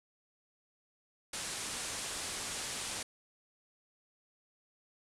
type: low-pass noise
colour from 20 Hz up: white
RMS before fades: -40 dBFS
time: 1.33-3.03 s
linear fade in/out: 5 ms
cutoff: 10000 Hz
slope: 48 dB/octave
effects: none